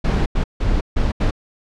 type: noise bursts at uneven times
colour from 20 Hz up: brown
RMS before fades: -17 dBFS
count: 5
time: 0.04-0.26 / 0.35-0.44 / 0.6-0.81 / 0.96-1.12 / 1.2-1.31 s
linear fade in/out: 10 ms
effects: low-pass 5000 Hz 12 dB/octave